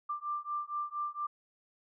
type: beating tone pair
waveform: sine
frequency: 1182 / 1186.3 Hz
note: D6 / D6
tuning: +11 / +17 cents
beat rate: 4.3 Hz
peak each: -37 / -37 dBFS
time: 0.09-1.27 s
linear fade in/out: 10 ms
effects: none